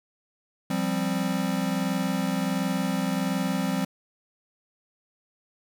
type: chord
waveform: square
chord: F suspended second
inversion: none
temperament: equal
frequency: 174.61 / 196 / 261.6 Hz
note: F3 / G3 / C4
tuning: 0 / 0 / 0 cents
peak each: -30 / -29 / -30 dBFS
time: 0.7-3.85 s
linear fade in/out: 5 ms
effects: 9-bit

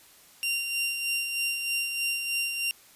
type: tone with tremolo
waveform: sawtooth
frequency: 2771 Hz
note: F7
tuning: 14 cents flat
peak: -22 dBFS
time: 0.43-2.71 s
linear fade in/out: 0 ms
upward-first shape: sine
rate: 3.2 Hz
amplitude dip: 45%
effects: white hiss -55 dBFS RMS until 2.95 s + resampled to 32000 Hz

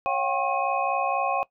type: tone cluster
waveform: sine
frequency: 552 / 718 / 782 / 1080 / 2515 Hz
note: C#5 / F5 / G5 / C#6 / D#7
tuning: -7 / +48 / -4 / -45 / +18 cents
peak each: -30 / -29 / -27 / -28 / -33 dBFS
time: 0.06-1.43 s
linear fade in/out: 0 ms
effects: noise-tail reverb RT60 0.1 s tail -20 dB re dry

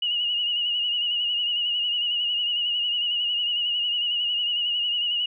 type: tone with vibrato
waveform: sine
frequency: 2889 Hz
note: F#7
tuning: 42 cents flat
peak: -22 dBFS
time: 0.02-5.26 s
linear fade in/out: 5 ms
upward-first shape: sine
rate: 11 Hz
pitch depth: 45 cents each way
effects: none

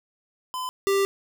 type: tone pair in turn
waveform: square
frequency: 1017 / 393.9 Hz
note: C6 / G4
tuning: -50 / +8 cents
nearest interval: octave + major third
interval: 1642 cents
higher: first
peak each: -29 / -20 dBFS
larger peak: second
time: 0.54-0.69 / 0.87-1.05 s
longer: second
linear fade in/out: 0 ms
effects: none

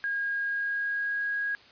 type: tone with pitch glide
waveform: sine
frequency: 1630 to 1646.1 Hz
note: G#6 to G#6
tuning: -33 to -16 cents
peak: -27 dBFS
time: 0.04-1.55 s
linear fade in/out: 0 ms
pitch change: +17 cents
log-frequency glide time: 0.45-1.24 s
effects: white hiss -54 dBFS RMS until 1.71 s + resampled to 11025 Hz

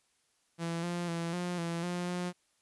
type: tone with pitch steps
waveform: sawtooth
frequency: 167.7 / 174.1 / 168.1 / 177.3 / 168.7 / 176.8 / 178.2 Hz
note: E3 / F3 / E3 / F3 / E3 / F3 / F3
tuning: +30 / -5 / +34 / +26 / +40 / +22 / +35 cents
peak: -29 dBFS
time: 0.58-2.33 s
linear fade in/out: 50 ms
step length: 250 ms
effects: white hiss -73 dBFS RMS until 2.61 s + resampled to 24000 Hz

